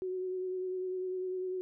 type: tone with vibrato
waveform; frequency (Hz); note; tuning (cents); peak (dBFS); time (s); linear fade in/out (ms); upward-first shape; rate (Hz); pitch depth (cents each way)
sine; 370; F#4; 0; -33; 0.02-1.61; 0; triangle; 10; 26
effects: none